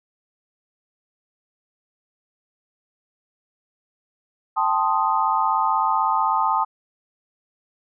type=chord; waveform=sine; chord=A half-diminished seventh; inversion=third; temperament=equal; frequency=784 / 880 / 1046.5 / 1244.5 Hz; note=G5 / A5 / C6 / Eb6; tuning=0 / 0 / 0 / 0 cents; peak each=-26 / -21 / -24 / -23 dBFS; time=4.56-6.65 s; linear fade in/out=20 ms; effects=none

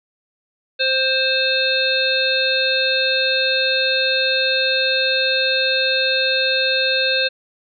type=harmonic tone; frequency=525 Hz; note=C5; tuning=6 cents sharp; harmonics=1 / 3 / 5 / 7 / 8; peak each=-22 / -22 / -22 / -22 / -22 dBFS; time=0.79-7.29 s; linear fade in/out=20 ms; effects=none

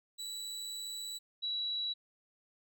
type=tone pair in turn; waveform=30% pulse / sine; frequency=3941 / 3912 Hz; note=B7 / B7; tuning=-4 / -17 cents; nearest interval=unison; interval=13 cents; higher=first; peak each=-37 / -33 dBFS; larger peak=second; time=0.18-1.19 / 1.42-1.94 s; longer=first; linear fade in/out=20 ms; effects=none

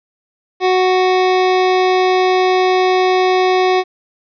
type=tone; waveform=25% pulse; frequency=370 Hz; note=F#4; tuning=in tune; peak=-7 dBFS; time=0.6-3.84 s; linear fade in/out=50 ms; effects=resampled to 11025 Hz + 8-bit

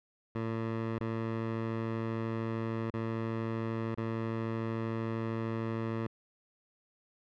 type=tone with dropouts; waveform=15% pulse; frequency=113.1 Hz; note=A2; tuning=48 cents sharp; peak=-26 dBFS; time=0.35-6.07 s; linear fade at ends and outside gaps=5 ms; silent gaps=0.987-1.006 / 2.905-2.938 / 3.949-3.975 s; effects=low-pass 2000 Hz 12 dB/octave

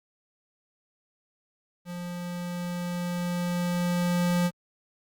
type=tone with level ramp; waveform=square; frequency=175.9 Hz; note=F3; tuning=13 cents sharp; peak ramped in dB=-35 to -22 dBFS; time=1.85-4.51 s; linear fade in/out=50 ms; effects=Opus 48 kbps

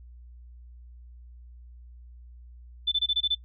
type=tone bursts; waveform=sine; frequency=3520 Hz; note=A7; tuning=in tune; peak=-21 dBFS; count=7; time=2.87-3.351 s; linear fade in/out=10 ms; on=49 ms; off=23 ms; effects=noise-tail reverb RT60 0.1 s tail -24 dB re dry + added 60 Hz sine -45 dBFS peak until 3.44 s

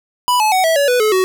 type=tone with pitch steps; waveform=square; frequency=987.8 / 859.9 / 748.6 / 651.7 / 567.3 / 493.9 / 430 / 374.3 Hz; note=B5 / A5 / F#5 / E5 / C#5 / B4 / A4 / F#4; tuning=0 / -40 / +20 / -20 / +40 / 0 / -40 / +20 cents; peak=-12 dBFS; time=0.28-1.24 s; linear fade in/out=0 ms; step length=120 ms; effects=none

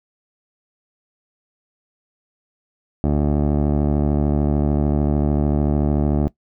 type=tone with low-pass filter; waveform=15% pulse; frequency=73.42 Hz; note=D2; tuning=in tune; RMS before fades=-18 dBFS; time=3.04-6.28 s; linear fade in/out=0 ms; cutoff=520 Hz; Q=1.8; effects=noise-tail reverb RT60 0.1 s tail -19 dB re dry

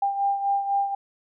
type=beating tone pair; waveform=sine; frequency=796 / 800 Hz; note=G5 / G5; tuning=+26 / +35 cents; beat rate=4 Hz; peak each=-22 / -29 dBFS; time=0.02-0.95 s; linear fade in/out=5 ms; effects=none

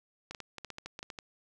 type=clicks; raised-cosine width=0.2 ms; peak=-24 dBFS; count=12; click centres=0.31 / 0.348 / 0.403 / 0.583 / 0.647 / 0.703 / 0.784 / 0.86 / 0.991 / 1.029 / 1.102 / 1.188 s; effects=none

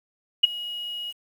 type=tone with ADSR envelope; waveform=sine; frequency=2895 Hz; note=F#7; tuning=38 cents flat; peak=-9 dBFS; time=0.43-1.13 s; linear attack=11 ms; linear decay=15 ms; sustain=-21 dB; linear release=32 ms; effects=8-bit

